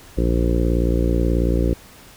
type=harmonic tone; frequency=58.4 Hz; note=A#1; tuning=4 cents sharp; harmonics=1 / 2 / 3 / 4 / 5 / 6 / 7 / 8 / 9; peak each=-18 / -26 / -25 / -30 / -25 / -26 / -30 / -30 / -30 dBFS; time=0.17-1.74 s; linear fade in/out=10 ms; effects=pink hiss -45 dBFS RMS until 2.16 s